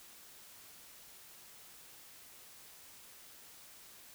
silence, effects white hiss -56 dBFS RMS until 4.14 s

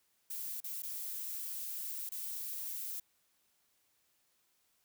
violet noise with dropouts, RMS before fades -41 dBFS, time 0.3-3 s, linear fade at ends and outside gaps 5 ms, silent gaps 0.604-0.641 / 0.822-0.831 / 2.092-2.118 s, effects white hiss -75 dBFS RMS until 4.84 s

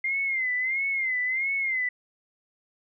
sine tone with vibrato, 2093 Hz, C7, in tune, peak -24 dBFS, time 0.04-1.89 s, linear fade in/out 5 ms, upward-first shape sine, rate 1.5 Hz, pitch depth 92 cents each way, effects none

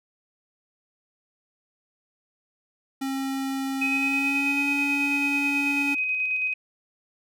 square tone with pitch glide, 269.4 to 282.8 Hz, C#4 to C#4, -49 to +35 cents, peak -27 dBFS, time 3.01-5.95 s, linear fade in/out 10 ms, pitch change +84 cents, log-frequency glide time 3.8-4.68 s
sine tone with tremolo, 2517 Hz, D#7, 19 cents sharp, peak -22 dBFS, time 3.81-6.54 s, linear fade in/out 10 ms, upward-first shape square, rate 9.2 Hz, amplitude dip 25%
effects none

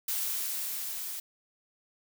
blue noise with level ramp, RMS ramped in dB -31 to -38 dBFS, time 0.08-1.2 s, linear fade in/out 5 ms, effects none

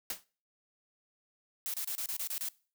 white noise with exponential decay, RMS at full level -32 dBFS, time 0.1-0.24 s, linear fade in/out 2 ms, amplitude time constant 29 ms
blue noise bursts, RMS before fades -36 dBFS, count 8, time 1.66-2.487 s, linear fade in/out 0 ms, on 78 ms, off 29 ms
effects noise-tail reverb RT60 0.4 s tail -22 dB re dry

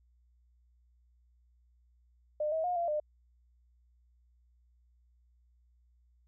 sine tone with pitch steps, 604 / 640 / 716 / 686 / 603 Hz, D5 / D#5 / F5 / F5 / D5, +48 / +49 / +43 / -31 / +46 cents, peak -29 dBFS, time 2.4-3 s, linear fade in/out 5 ms, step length 120 ms, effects added 60 Hz sine -64 dBFS peak until 6.27 s

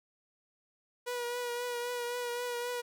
sawtooth tone with vibrato, 484.8 Hz, B4, 32 cents flat, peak -30 dBFS, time 1.06-2.82 s, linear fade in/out 20 ms, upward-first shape triangle, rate 3.8 Hz, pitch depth 30 cents each way, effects none

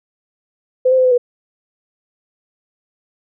sine tone with pitch steps, 510 / 520 / 513 / 507 / 488.1 Hz, C5 / C5 / C5 / B4 / B4, -44 / -11 / -34 / +45 / -20 cents, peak -9 dBFS, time 0.85-1.18 s, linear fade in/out 10 ms, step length 66 ms, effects none

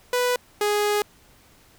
sawtooth tone pair in turn, 493.9 / 415.3 Hz, B4 / G#4, 0 / 0 cents, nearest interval minor third, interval 300 cents, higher first, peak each -16 dBFS, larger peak neither, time 0.13-0.36 / 0.61-1.02 s, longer second, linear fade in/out 2 ms, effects pink hiss -55 dBFS RMS until 1.78 s

